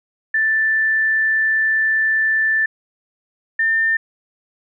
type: tone pair in turn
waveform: sine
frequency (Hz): 1765 / 1800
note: A6 / A6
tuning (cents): +5 / +39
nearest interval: unison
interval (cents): 34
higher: second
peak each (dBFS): -14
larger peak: neither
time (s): 0.34-2.66 / 3.59-3.97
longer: first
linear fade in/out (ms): 5
effects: none